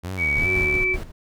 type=tone with vibrato; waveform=sawtooth; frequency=82.41 Hz; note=E2; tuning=in tune; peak=-24 dBFS; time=0.03-0.77 s; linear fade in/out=20 ms; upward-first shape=sine; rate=2.5 Hz; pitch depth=250 cents each way
type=tone with pitch glide; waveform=sine; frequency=2262 to 2316 Hz; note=C#7 to D7; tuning=+34 to -25 cents; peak=-19 dBFS; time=0.17-0.97 s; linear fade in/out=50 ms; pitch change=+41 cents; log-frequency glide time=0.38-0.47 s
type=noise with tremolo; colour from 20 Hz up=brown; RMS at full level=-27 dBFS; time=0.36-1.12 s; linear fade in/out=10 ms; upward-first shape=square; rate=5.2 Hz; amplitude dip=75%
type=tone; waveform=triangle; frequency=370 Hz; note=F#4; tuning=in tune; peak=-25 dBFS; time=0.44-0.99 s; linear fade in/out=50 ms
effects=none